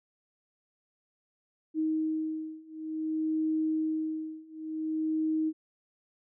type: beating tone pair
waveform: sine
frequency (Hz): 314.3 / 314.85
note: D#4 / D#4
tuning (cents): +18 / +21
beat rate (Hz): 0.55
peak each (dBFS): -32 / -31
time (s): 1.74-5.53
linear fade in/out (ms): 50
effects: none